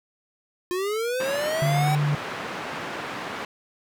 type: linear sweep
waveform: square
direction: up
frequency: 352 to 770 Hz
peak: -25 dBFS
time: 0.71-1.95 s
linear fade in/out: 0 ms
type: band-pass noise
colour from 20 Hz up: white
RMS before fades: -33 dBFS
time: 1.2-3.45 s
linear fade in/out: 2 ms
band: 140 to 1700 Hz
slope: 12 dB/octave
type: tone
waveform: sine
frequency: 146.83 Hz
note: D3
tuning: in tune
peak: -20 dBFS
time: 1.62-2.15 s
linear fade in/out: 2 ms
effects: none